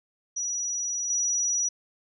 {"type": "tone with level steps", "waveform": "sine", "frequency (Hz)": 5840, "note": "F#8", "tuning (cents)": -24, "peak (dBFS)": [-27, -23], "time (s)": [0.36, 1.69], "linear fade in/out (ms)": 10, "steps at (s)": 1.1, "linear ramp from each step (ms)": 2, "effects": []}